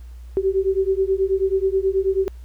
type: beating tone pair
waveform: sine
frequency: 380 / 389.3 Hz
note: F#4 / G4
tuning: +46 / -12 cents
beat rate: 9.3 Hz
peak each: -20 dBFS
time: 0.37-2.28 s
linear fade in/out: 0 ms
effects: added 60 Hz sine -35 dBFS peak until 2.44 s + pink hiss -58 dBFS RMS until 2.44 s